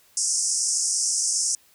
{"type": "band-pass noise", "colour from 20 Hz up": "pink", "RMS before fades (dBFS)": -24, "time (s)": [0.17, 1.55], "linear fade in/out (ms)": 2, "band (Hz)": [5200, 9600], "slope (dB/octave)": 96, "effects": ["white hiss -58 dBFS RMS until 1.74 s"]}